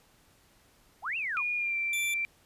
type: linear two-way sweep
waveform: sine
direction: up then down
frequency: 615 to 2798 to 898 Hz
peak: -30 dBFS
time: 1.02-1.43 s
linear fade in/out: 50 ms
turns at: 1.17 s
type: tone with pitch glide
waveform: sine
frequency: 2437 to 2350 Hz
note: D#7 to D7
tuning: -37 to +1 cents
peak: -28 dBFS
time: 1.37-2.25 s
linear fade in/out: 0 ms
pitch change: -62 cents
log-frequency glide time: 1.56-1.76 s
type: tone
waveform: 15% pulse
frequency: 3506 Hz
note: A7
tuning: 7 cents flat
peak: -27 dBFS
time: 1.93-2.14 s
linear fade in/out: 2 ms
effects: pink hiss -63 dBFS RMS until 2.45 s + resampled to 32000 Hz